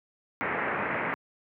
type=low-pass noise; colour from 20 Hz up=white; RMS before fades=-30 dBFS; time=0.41-1.14 s; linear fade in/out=0 ms; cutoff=2200 Hz; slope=48 dB/octave; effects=high-pass 150 Hz 12 dB/octave